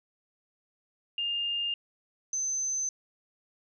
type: tone pair in turn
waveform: sine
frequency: 2814 / 6159 Hz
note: F7 / G8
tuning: +12 / -31 cents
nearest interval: octave + major second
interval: 1357 cents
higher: second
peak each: -28 / -28 dBFS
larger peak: neither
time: 1.18-1.74 / 2.33-2.89 s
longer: neither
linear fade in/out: 2 ms
effects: none